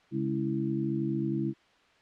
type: harmonic tone with a mistuned harmonic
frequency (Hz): 69.3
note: C#2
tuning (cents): 0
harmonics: 2 / 3 / 4 / 5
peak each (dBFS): -33 / -33 / -37 / -31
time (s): 0.11-1.54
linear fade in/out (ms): 50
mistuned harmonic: 5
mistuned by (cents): -84
effects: white hiss -62 dBFS RMS until 2.01 s + low-pass 3000 Hz 12 dB/octave